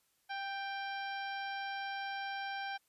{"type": "harmonic tone with a mistuned harmonic", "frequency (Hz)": 790, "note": "G5", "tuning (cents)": 13, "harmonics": [1, 2, 3, 4, 5, 6, 7], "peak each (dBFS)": [-40, -42, -48, -50, -54, -57, -55], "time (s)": [0.29, 2.78], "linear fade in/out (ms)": 20, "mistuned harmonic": 2, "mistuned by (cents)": -16, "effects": ["white hiss -75 dBFS RMS until 2.88 s", "resampled to 32000 Hz"]}